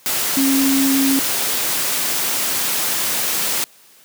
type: tone in noise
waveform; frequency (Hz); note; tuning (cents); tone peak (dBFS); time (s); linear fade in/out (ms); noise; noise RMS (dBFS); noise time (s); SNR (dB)
sine; 271.1; C#4; -38; -14; 0.37-1.19; 0; white; -20; 0.06-3.64; +3
effects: white hiss -49 dBFS RMS until 4.04 s + high-pass 150 Hz 12 dB/octave